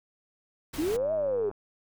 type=noise; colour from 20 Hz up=pink; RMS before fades=-39 dBFS; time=0.73-0.97 s; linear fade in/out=10 ms
type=linear two-way sweep; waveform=sine; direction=up then down; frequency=281.6 to 651 to 391.2 Hz; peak=-25 dBFS; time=0.78-1.5 s; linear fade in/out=10 ms; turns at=1.13 s
type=click train; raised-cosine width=1 ms; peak=-29 dBFS; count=65; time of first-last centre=0.88-1.514 s; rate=101 Hz
effects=none